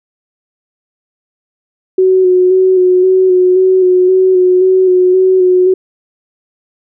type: tone with vibrato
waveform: sine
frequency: 370 Hz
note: F#4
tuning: in tune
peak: -5 dBFS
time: 1.98-5.74 s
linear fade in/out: 5 ms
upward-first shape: square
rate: 1.9 Hz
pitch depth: 21 cents each way
effects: none